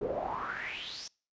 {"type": "noise with band-pass filter sweep", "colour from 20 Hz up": "brown", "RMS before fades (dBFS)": -37, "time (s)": [0.01, 1.08], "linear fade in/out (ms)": 5, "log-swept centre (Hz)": [430, 5900], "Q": 6.2, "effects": ["noise-tail reverb RT60 0.4 s tail -26 dB re dry", "resampled to 16000 Hz"]}